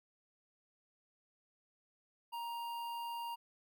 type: tone with notch filter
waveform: square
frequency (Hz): 937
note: A#5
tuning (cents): +9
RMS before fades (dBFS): -42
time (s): 2.32-3.36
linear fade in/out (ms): 20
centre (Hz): 7000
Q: 0.8
effects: none